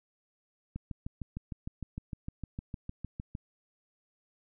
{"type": "click train", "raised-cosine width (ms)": 5, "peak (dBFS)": -25, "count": 18, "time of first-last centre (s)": [0.76, 3.351], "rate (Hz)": 6.56, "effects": []}